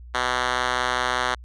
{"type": "tone with band-pass filter", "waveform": "5% pulse", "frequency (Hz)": 125.2, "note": "B2", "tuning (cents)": 24, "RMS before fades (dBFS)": -24, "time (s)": [0.14, 1.35], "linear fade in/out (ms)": 10, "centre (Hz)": 2000, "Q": 0.74, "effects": ["added 60 Hz sine -39 dBFS peak until 1.44 s", "resampled to 24000 Hz"]}